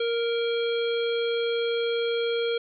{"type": "harmonic tone", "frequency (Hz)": 466.2, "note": "A#4", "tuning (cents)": 0, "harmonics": [1, 3, 5, 7, 9], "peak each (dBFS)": [-24, -36, -37, -34, -43], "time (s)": [0, 2.58], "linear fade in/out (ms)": 5, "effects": []}